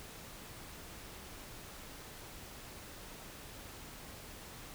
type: silence
effects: pink hiss -50 dBFS RMS until 4.74 s